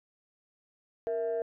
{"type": "tone pair together", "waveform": "sine", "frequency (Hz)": [465.9, 658.9], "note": ["A#4", "E5"], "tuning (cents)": [-1, -1], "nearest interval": "tritone", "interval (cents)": 600, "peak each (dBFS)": [-29, -32], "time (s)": [1.07, 1.42], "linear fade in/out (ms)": 0, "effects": ["tanh soft clip ceiling -24 dBFS"]}